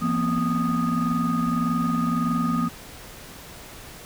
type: tone cluster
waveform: sine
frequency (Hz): 170.1 / 235.1 / 256.8 / 1239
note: F3 / A#3 / C4 / D#6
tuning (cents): -45 / +15 / -32 / -8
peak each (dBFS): -25 / -23 / -27 / -26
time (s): 0.01-2.69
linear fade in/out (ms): 20
effects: tanh soft clip ceiling -15 dBFS + pink hiss -42 dBFS RMS until 4.05 s